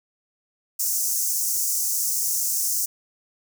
pink high-pass noise, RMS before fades -24 dBFS, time 0.79-2.86 s, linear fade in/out 10 ms, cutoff 5700 Hz, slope 48 dB/octave, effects none

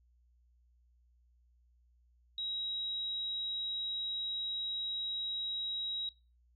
sine tone, 3835 Hz, A#7, 48 cents sharp, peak -35 dBFS, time 2.38-6.09 s, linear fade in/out 2 ms, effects noise-tail reverb RT60 0.3 s tail -21 dB re dry + added 60 Hz sine -65 dBFS peak until 6.55 s

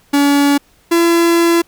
45% pulse tone pair in turn, 284.4 / 338.2 Hz, C#4 / E4, +45 / +44 cents, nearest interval minor third, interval 299 cents, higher second, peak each -9 dBFS, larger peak neither, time 0.13-0.58 / 0.91-1.62 s, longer second, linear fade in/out 10 ms, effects pink hiss -52 dBFS RMS until 1.67 s

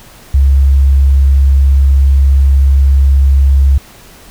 sine tone, 68.3 Hz, C#2, 25 cents flat, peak -4 dBFS, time 0.34-3.78 s, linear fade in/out 5 ms, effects pink hiss -38 dBFS RMS until 4.3 s

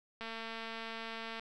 click train, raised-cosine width 0.3 ms, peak -27 dBFS, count 269, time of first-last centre 0.21-1.396 s, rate 226 Hz, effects none

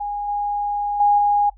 sine tone with level steps, 821 Hz, G#5, 20 cents flat, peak -23 / -20 / -12 / -14 dBFS, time 0-1.5 s, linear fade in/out 10 ms, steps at 0.28 / 1 / 1.18 s, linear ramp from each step 5 ms, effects noise-tail reverb RT60 0.1 s tail -17 dB re dry + added 45 Hz sine -44 dBFS peak until 1.57 s

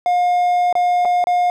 triangle tone with dropouts, 713 Hz, F5, 36 cents sharp, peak -11 dBFS, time 0.06-1.5 s, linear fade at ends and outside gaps 1 ms, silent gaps 0.727-0.753 / 1.05-1.054 / 1.241-1.27 s, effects none

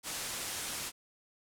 white low-pass noise, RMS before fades -39 dBFS, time 0.03-0.92 s, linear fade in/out 50 ms, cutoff 11000 Hz, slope 24 dB/octave, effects none

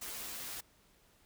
white noise with comb filter, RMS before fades -43 dBFS, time 0.01-0.61 s, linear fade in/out 10 ms, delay 11 ms, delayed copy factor -0.65, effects pink hiss -67 dBFS RMS until 1.25 s

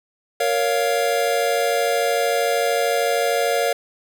square chord, Bb minor, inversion none, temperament just, 466.2 / 559.4 / 699.2 Hz, Bb4 / Db5 / F5, 0 / +16 / +2 cents, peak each -23 dBFS, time 0.4-3.73 s, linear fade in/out 5 ms, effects none

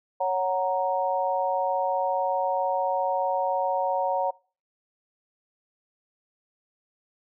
sine chord, F# major, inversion second, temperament equal, 554.4 / 740 / 932.3 Hz, C#5 / F#5 / A#5, 0 / 0 / 0 cents, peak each -27 dBFS, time 0.2-4.31 s, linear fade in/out 10 ms, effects noise-tail reverb RT60 0.4 s tail -24 dB re dry

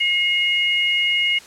sine tone pair together, 2151 / 2870 Hz, C7 / F7, +47 / +47 cents, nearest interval perfect fourth, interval 500 cents, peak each -19 dBFS, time 0-1.39 s, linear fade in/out 10 ms, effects white hiss -43 dBFS RMS until 1.46 s + low-pass 8000 Hz 12 dB/octave

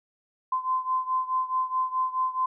sine beating tone pair, 1030 / 1034.7 Hz, C6 / C6, -28 / -20 cents, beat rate 4.7 Hz, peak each -26 / -29 dBFS, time 0.52-2.46 s, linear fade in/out 5 ms, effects none

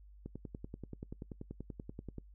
click train, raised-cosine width 3 ms, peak -30 dBFS, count 21, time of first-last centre 0.26-2.183 s, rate 10.4 Hz, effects noise-tail reverb RT60 0.1 s tail -23 dB re dry + added 50 Hz sine -54 dBFS peak until 2.34 s

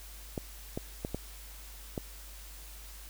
clicks, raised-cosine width 2 ms, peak -20 dBFS, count 5, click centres 0.378 / 0.775 / 1.049 / 1.146 / 1.978 s, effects added 50 Hz sine -47 dBFS peak until 3.09 s + white hiss -51 dBFS RMS until 3.09 s

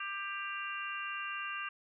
harmonic tone, 396 Hz, G4, 18 cents sharp, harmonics 3 / 4 / 5 / 6 / 7, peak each -41 / -42 / -50 / -48 / -41 dBFS, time 0-1.69 s, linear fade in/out 5 ms, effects none

